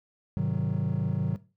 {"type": "chord", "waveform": "triangle", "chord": "Ab dominant seventh", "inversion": "none", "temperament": "just", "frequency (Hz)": [103.83, 129.78, 155.74, 186.89], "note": ["Ab2", "C3", "Eb3", "Gb3"], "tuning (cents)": [0, -14, 2, 18], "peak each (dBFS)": [-30, -28, -27, -28], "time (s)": [0.37, 1.36], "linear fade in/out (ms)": 0, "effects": ["noise-tail reverb RT60 0.3 s tail -17 dB re dry", "tanh soft clip ceiling -18 dBFS"]}